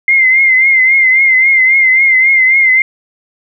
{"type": "tone with vibrato", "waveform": "sine", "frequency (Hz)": 2094, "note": "C7", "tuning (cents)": 1, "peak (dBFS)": -5, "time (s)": [0.08, 2.82], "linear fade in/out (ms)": 2, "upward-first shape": "triangle", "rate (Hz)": 3.7, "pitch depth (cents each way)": 64, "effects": []}